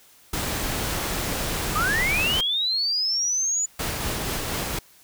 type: noise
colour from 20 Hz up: pink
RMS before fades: -27 dBFS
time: 0.33-2.41 s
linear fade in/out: 5 ms
type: linear sweep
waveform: sine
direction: up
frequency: 1174.7 to 7000 Hz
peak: -21 dBFS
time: 1.75-3.66 s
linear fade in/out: 10 ms
type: noise with tremolo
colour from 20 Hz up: pink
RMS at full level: -27 dBFS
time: 3.79-4.79 s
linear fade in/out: 5 ms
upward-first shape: sine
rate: 4.2 Hz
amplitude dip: 25%
effects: white hiss -54 dBFS RMS until 5.03 s